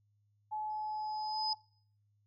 sine tone with pitch glide, 856 to 864.4 Hz, A5 to A5, -48 to -31 cents, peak -35 dBFS, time 0.51-1.55 s, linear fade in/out 20 ms, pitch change +17 cents, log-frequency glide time 1.31-1.37 s
sine tone with exponential growth, 5020 Hz, D#8, 15 cents sharp, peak -31 dBFS, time 0.7-1.53 s, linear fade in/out 1 ms, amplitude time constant 180 ms
effects noise-tail reverb RT60 0.6 s tail -23 dB re dry + added 103 Hz sine -70 dBFS peak until 2.26 s

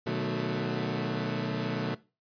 20% pulse chord, B dominant seventh, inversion none, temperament equal with one note detuned, 123.47 / 152.71 / 185 / 220 Hz, B2 / D#3 / F#3 / A3, 0 / -32 / 0 / 0 cents, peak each -30 dBFS, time 0.06-1.95 s, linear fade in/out 10 ms, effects noise-tail reverb RT60 0.3 s tail -19 dB re dry + resampled to 11025 Hz

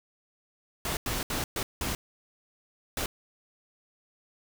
pink noise bursts at uneven times, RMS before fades -31 dBFS, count 6, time 0.85-0.97 / 1.06-1.23 / 1.3-1.44 / 1.56-1.63 / 1.81-1.95 / 2.97-3.06 s, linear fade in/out 2 ms, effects none

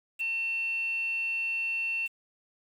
sine tone with quantisation, 2700 Hz, E7, 41 cents sharp, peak -28 dBFS, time 0.19-2.08 s, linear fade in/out 20 ms, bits 8, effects none

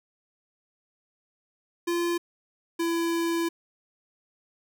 square tone pair in turn, 344.1 / 335.5 Hz, F4 / E4, -26 / +31 cents, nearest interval unison, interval 43 cents, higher first, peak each -25 dBFS, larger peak neither, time 1.87-2.18 / 2.79-3.49 s, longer second, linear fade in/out 10 ms, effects none

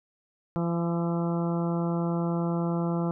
harmonic tone with a mistuned harmonic, 170 Hz, F3, 46 cents flat, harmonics 1 / 2 / 3 / 4 / 5 / 6 / 7 / 8, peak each -26 / -32 / -36 / -38 / -40 / -42 / -43 / -44 dBFS, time 0.56-3.11 s, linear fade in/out 0 ms, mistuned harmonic 8, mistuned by -30 cents, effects none

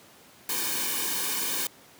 white noise with comb filter, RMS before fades -29 dBFS, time 0.49-1.67 s, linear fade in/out 2 ms, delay 1.5 ms, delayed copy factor -1, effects pink hiss -53 dBFS RMS until 1.99 s + high-pass 150 Hz 12 dB/octave

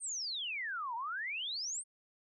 sine exponential two-way sweep, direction down then up, 9000 to 893 to 9000 Hz, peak -36 dBFS, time 0-1.84 s, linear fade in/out 50 ms, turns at 0.95 s, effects none

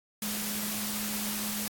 sine tone in noise, 210 Hz, G#3, 19 cents sharp, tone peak -36 dBFS, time 0.22-1.68 s, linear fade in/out 2 ms, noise white, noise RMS -34 dBFS, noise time 0.22-1.68 s, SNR -5 dB, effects AAC 64 kbps

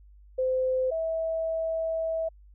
sine tone pair in turn, 516 / 650.1 Hz, C5 / E5, -24 / -24 cents, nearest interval major third, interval 400 cents, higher second, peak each -23 / -26 dBFS, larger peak first, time 0.38-0.91 / 0.91-2.29 s, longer second, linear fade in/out 10 ms, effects added 50 Hz sine -50 dBFS peak until 2.54 s

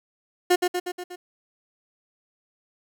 30% pulse tone with echo, 358.5 Hz, F4, 45 cents sharp, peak -13 dBFS, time 0.5-0.56 s, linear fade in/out 10 ms, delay 120 ms, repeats 5, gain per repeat -4 dB, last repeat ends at 1.16 s, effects none

